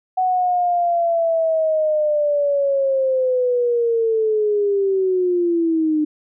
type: linear sweep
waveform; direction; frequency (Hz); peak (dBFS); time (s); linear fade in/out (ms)
sine; down; 746 to 301.1; -15; 0.17-6.05; 10
effects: none